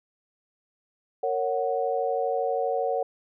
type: chord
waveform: sine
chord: F# major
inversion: first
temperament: just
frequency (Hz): 462.5 / 555 / 740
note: A#4 / C#5 / F#5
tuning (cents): -14 / +2 / 0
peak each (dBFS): -28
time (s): 1.23-3.03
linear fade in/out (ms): 5
effects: none